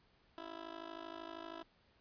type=tone with amplitude modulation; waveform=15% pulse; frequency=331.1 Hz; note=E4; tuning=8 cents sharp; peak=-36 dBFS; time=0.38-1.63 s; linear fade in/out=0 ms; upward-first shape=sine; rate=52.8 Hz; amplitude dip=90%; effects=pink hiss -71 dBFS RMS until 2 s + resampled to 11025 Hz